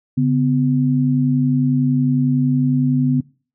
sine tone pair together, 141.67 / 252.6 Hz, C#3 / B3, +38 / +39 cents, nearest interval minor seventh, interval 1001 cents, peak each -16 dBFS, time 0.17-3.21 s, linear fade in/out 10 ms, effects noise-tail reverb RT60 0.4 s tail -23 dB re dry

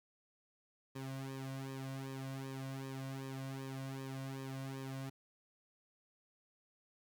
sawtooth tone with flanger, 134.1 Hz, C3, 43 cents sharp, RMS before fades -44 dBFS, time 0.95-5.1 s, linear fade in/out 10 ms, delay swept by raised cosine 1.4 to 2.37 ms, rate 2.6 Hz, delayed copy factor -1, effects 13-bit

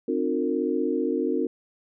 sine tone cluster, 261.3 / 302.3 / 357.8 / 455.9 Hz, C4 / D#4 / F4 / A#4, -2 / -50 / +42 / -39 cents, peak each -28 dBFS, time 0.08-1.47 s, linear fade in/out 5 ms, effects none

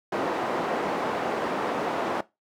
white band-pass noise, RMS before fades -28 dBFS, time 0.12-2.21 s, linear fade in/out 5 ms, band 270 to 820 Hz, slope 12 dB/octave, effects noise-tail reverb RT60 0.2 s tail -18 dB re dry

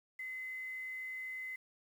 sine tone with quantisation, 2042 Hz, C7, 43 cents flat, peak -40 dBFS, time 0.19-1.56 s, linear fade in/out 5 ms, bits 10, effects none

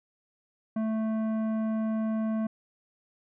sine tone with tanh clipping, 220 Hz, A3, in tune, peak -28 dBFS, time 0.76-2.47 s, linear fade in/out 5 ms, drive 12 dB, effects none

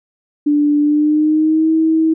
sine tone with pitch glide, 293.7 to 320.3 Hz, D4 to E4, 0 to -50 cents, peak -10 dBFS, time 0.46-2.14 s, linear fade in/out 10 ms, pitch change +150 cents, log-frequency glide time 0.8-1.71 s, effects none

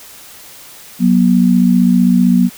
sine tone pair together, 185 / 240.5 Hz, F#3 / B3, 0 / -46 cents, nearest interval perfect fourth, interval 454 cents, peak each -10 dBFS, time 0.99-2.5 s, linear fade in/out 50 ms, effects white hiss -37 dBFS RMS until 2.57 s

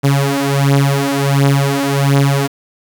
sawtooth beating tone pair, 138.59 / 139.99 Hz, C#3 / C#3, 0 / +17 cents, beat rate 1.4 Hz, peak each -10 dBFS, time 0.03-2.48 s, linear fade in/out 20 ms, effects 7-bit

